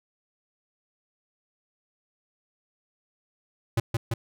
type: tone with echo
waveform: square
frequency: 114.9 Hz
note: A#2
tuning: 25 cents flat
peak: -21 dBFS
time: 3.77-3.8 s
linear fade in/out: 5 ms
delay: 170 ms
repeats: 2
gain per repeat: -2 dB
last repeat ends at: 4.14 s
effects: none